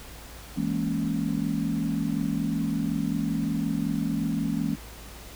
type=chord; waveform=sine; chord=A# half-diminished seventh; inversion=second; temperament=equal; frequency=164.81 / 207.7 / 233.1 / 277.2 Hz; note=E3 / G#3 / A#3 / C#4; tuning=0 / 0 / 0 / 0 cents; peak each=-30 dBFS; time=0.56-4.76 s; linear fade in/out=20 ms; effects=added 56 Hz sine -45 dBFS peak until 5.35 s + pink hiss -45 dBFS RMS until 5.35 s